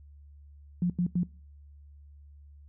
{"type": "tone bursts", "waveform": "sine", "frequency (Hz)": 176.9, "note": "F3", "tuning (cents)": 23, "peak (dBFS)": -23, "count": 3, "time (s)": [0.82, 1.233], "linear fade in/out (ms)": 2, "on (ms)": 79, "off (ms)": 88, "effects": ["noise-tail reverb RT60 0.4 s tail -23 dB re dry", "added 72 Hz sine -49 dBFS peak until 2.68 s"]}